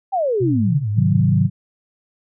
sine exponential sweep, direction down, 810 to 123.47 Hz, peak -16 dBFS, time 0.12-0.84 s, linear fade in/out 20 ms
sine tone with vibrato, 116.9 Hz, A#2, 5 cents sharp, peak -18 dBFS, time 0.4-1.2 s, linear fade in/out 20 ms, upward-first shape sine, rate 3.4 Hz, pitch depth 220 cents each way
sine chord, Ab dominant seventh, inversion none, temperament equal with one note detuned, 103.83 / 131.87 / 155.56 / 185 Hz, Ab2 / C3 / Eb3 / Gb3, 0 / +14 / 0 / 0 cents, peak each -18 dBFS, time 0.95-1.5 s, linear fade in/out 50 ms
effects none

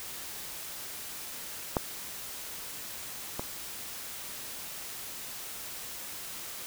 clicks, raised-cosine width 1 ms, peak -11 / -18 dBFS, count 2, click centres 1.768 / 3.395 s, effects white hiss -41 dBFS RMS until 6.66 s

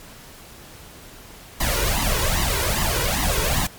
pink noise with flanger, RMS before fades -21 dBFS, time 1.6-3.67 s, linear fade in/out 5 ms, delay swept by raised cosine 1 to 2.1 ms, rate 2.5 Hz, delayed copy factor +0.8, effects pink hiss -43 dBFS RMS until 3.78 s + MP3 96 kbps

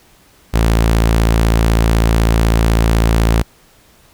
sawtooth tone, 56 Hz, A1, 31 cents sharp, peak -6 dBFS, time 0.53-3.43 s, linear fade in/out 20 ms, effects pink hiss -49 dBFS RMS until 4.13 s

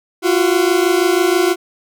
40% pulse tone pair together, 343.3 / 369.5 Hz, F4 / F#4, -30 / -2 cents, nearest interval minor second, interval 128 cents, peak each -14 dBFS, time 0.22-1.56 s, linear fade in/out 50 ms, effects none

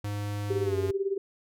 square tone with pitch glide, 102.8 to 94.81 Hz, G#2 to F#2, -17 to +43 cents, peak -31 dBFS, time 0.04-0.91 s, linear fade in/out 5 ms, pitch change -140 cents, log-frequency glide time 0.63-0.76 s
sine tone with tremolo, 392 Hz, G4, in tune, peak -23 dBFS, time 0.5-1.18 s, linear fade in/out 5 ms, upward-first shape sine, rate 18 Hz, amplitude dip 80%
effects none

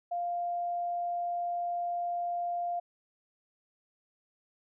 sine tone, 698.5 Hz, F5, in tune, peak -30 dBFS, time 0.11-2.8 s, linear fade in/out 10 ms, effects none

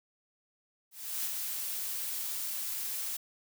blue noise with ADSR envelope, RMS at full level -33 dBFS, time 0.91-3.17 s, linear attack 340 ms, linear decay 26 ms, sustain -3 dB, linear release 6 ms, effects none

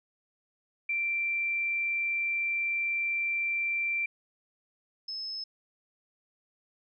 sine tone pair in turn, 2353 / 5201 Hz, D7 / E8, +3 / -24 cents, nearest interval octave + major second, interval 1373 cents, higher second, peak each -27 / -34 dBFS, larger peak first, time 0.89-4.06 / 5.08-5.44 s, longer first, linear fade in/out 5 ms, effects none

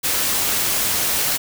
white noise, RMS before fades -20 dBFS, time 0.03-1.38 s, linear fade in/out 20 ms, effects none

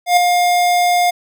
square tone with ADSR envelope, 709 Hz, F5, 26 cents sharp, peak -7 dBFS, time 0.06-1.11 s, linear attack 110 ms, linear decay 4 ms, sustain -5 dB, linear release 13 ms, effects none

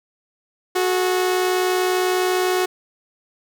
sawtooth tone pair together, 367.2 / 427.1 Hz, F#4 / G#4, -13 / +48 cents, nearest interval minor third, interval 261 cents, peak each -14 / -23 dBFS, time 0.75-2.66 s, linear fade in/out 10 ms, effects none

